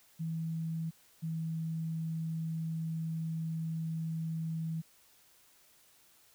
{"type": "tone pair in turn", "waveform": "sine", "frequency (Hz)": [162.6, 161.89], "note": ["E3", "E3"], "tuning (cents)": [-23, -31], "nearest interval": "unison", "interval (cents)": 8, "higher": "first", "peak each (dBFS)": [-33, -33], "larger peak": "neither", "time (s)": [[0.19, 0.91], [1.22, 4.82]], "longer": "second", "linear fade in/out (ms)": 20, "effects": ["white hiss -64 dBFS RMS until 6.34 s"]}